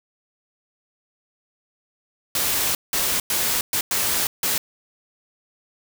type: noise bursts at uneven times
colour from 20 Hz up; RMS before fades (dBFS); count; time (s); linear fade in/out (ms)
white; -22; 6; 2.35-2.75 / 2.93-3.2 / 3.3-3.61 / 3.73-3.81 / 3.91-4.27 / 4.43-4.58; 2
effects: none